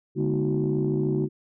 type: tone cluster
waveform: sine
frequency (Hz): 145.3 / 208.5 / 241.4 / 320.5 / 373.7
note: D3 / G#3 / B3 / E4 / F#4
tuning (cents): -18 / +7 / -39 / -49 / +17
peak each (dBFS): -25 / -30 / -31 / -28 / -26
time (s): 0.15-1.29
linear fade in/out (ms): 50
effects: tanh soft clip ceiling -15 dBFS